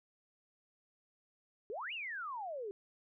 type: exponential two-way sweep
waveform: sine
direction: up then down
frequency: 384.5 to 2960 to 384.5 Hz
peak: -39 dBFS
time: 1.7-2.71 s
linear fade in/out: 0 ms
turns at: 1.93 s
effects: none